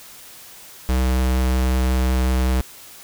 square tone, 63.9 Hz, C2, 40 cents flat, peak -17 dBFS, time 0.89-2.61 s, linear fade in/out 0 ms, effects white hiss -42 dBFS RMS until 3.03 s

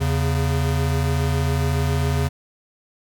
square tone pair together, 81.11 / 137.6 Hz, E2 / C#3, -27 / -12 cents, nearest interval major sixth, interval 915 cents, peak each -22 dBFS, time 0-2.29 s, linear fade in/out 20 ms, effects none

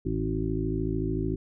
harmonic tone with a mistuned harmonic, 53.5 Hz, A1, 48 cents flat, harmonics 1 / 2 / 3 / 5 / 6 / 7, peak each -33 / -33 / -33 / -33 / -33 / -33 dBFS, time 0.05-1.36 s, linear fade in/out 10 ms, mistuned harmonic 1, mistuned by -79 cents, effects none

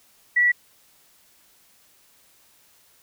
sine tone, 1948 Hz, B6, 24 cents flat, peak -15 dBFS, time 0.36-0.52 s, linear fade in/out 10 ms, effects white hiss -58 dBFS RMS until 3.02 s

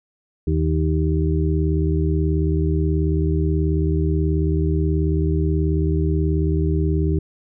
harmonic tone, 78.5 Hz, D#2, 16 cents sharp, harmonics 1 / 2 / 4 / 5, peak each -19 / -22 / -25 / -26 dBFS, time 0.47-7.19 s, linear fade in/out 5 ms, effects none

